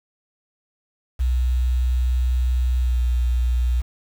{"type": "tone with pitch glide", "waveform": "sine", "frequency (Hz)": [62.4, 60.9], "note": ["B1", "B1"], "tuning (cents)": [19, -24], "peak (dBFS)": -16, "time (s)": [1.19, 3.82], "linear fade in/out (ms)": 20, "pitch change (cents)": -43, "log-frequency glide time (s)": [2.81, 3], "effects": ["tanh soft clip ceiling -12 dBFS", "7-bit"]}